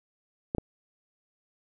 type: clicks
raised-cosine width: 2 ms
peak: -15 dBFS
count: 2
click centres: 0.549 / 0.583 s
effects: none